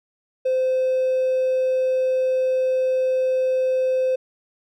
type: tone with hard clipping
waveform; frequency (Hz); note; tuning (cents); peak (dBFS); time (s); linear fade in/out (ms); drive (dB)
triangle; 517; C5; -21; -18; 0.45-4.16; 10; 4
effects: none